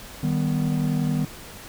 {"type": "chord", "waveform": "triangle", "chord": "Eb augmented", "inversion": "none", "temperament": "equal", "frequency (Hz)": [155.56, 196, 246.9], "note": ["Eb3", "G3", "B3"], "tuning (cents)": [0, 0, 0], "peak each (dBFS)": [-21, -26, -24], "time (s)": [0.23, 1.25], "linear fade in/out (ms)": 5, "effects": ["pink hiss -41 dBFS RMS until 1.68 s"]}